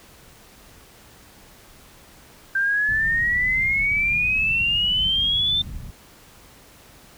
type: exponential sweep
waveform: sine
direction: up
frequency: 1568 to 3589 Hz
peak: -18 dBFS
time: 2.55-5.62 s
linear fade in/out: 5 ms
type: low-pass noise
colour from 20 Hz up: pink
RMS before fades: -34 dBFS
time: 2.88-5.91 s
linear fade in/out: 10 ms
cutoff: 200 Hz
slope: 24 dB/octave
effects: pink hiss -49 dBFS RMS until 7.17 s